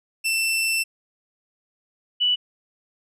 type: tone pair in turn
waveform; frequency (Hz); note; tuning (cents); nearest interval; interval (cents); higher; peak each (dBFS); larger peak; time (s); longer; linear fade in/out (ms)
sawtooth / sine; 2674 / 2961; E7 / F#7; +24 / +1; major second; 177; second; -17; neither; 0.24-0.84 / 2.2-2.36; first; 20
effects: resampled to 32000 Hz